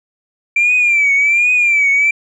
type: tone with vibrato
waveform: sine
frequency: 2353 Hz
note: D7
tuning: 3 cents sharp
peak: -8 dBFS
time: 0.56-2.11 s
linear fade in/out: 5 ms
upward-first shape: triangle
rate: 1.3 Hz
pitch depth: 110 cents each way
effects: tanh soft clip ceiling -6 dBFS